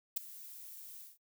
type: noise with ADSR envelope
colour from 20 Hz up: violet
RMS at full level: -31 dBFS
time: 0.16-1.18 s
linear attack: 12 ms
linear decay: 8 ms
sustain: -19 dB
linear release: 170 ms
effects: noise-tail reverb RT60 0.1 s tail -24 dB re dry